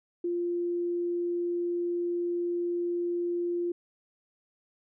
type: tone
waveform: sine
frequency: 348 Hz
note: F4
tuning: 6 cents flat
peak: -27 dBFS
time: 0.24-3.72 s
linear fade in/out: 5 ms
effects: none